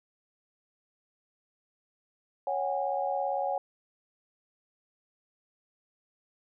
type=chord; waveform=sine; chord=C# suspended fourth; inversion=none; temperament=equal with one note detuned; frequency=554.4 / 740 / 817.8 Hz; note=C#5 / F#5 / G#5; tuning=0 / 0 / -27 cents; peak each=-32 dBFS; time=2.47-3.58 s; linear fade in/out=2 ms; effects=none